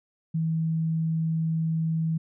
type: tone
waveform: sine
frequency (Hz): 161.6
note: E3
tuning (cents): -34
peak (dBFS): -23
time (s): 0.34-2.18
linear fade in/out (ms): 10
effects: none